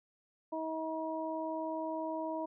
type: harmonic tone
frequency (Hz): 319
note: D#4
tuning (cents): +43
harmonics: 1 / 2 / 3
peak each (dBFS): -39 / -38 / -40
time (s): 0.52-2.46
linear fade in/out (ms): 10
effects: none